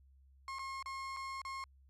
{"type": "tone with dropouts", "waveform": "35% pulse", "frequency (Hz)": 1076, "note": "C6", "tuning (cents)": 48, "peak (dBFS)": -39, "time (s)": [0.48, 1.64], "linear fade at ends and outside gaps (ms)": 1, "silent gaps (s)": [[0.586, 0.592], [0.826, 0.859], [1.165, 1.169], [1.417, 1.45]], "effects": ["added 67 Hz sine -61 dBFS peak until 1.89 s", "low-pass 7000 Hz 12 dB/octave"]}